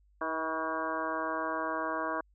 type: harmonic tone with a mistuned harmonic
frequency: 160 Hz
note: D#3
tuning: 49 cents sharp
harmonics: 2 / 3 / 4 / 5 / 6 / 7 / 8 / 9 / 10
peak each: -39 / -42 / -37 / -46 / -38 / -36 / -47 / -41 / -41 dBFS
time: 0.21-2.21 s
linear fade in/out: 5 ms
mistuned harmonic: 6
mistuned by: +23 cents
effects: added 50 Hz sine -62 dBFS peak until 2.34 s